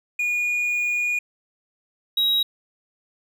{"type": "tone pair in turn", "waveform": "triangle", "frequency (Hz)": [2443, 3825], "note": ["D#7", "A#7"], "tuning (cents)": [-32, 44], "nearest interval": "minor sixth", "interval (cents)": 776, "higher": "second", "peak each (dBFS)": [-19, -16], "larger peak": "second", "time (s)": [[0.19, 1.19], [2.17, 2.43]], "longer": "first", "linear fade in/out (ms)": 5, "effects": []}